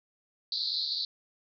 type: band-pass noise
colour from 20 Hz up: white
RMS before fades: -32 dBFS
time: 0.52-1.05 s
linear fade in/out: 2 ms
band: 3900 to 4600 Hz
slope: 96 dB/octave
effects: none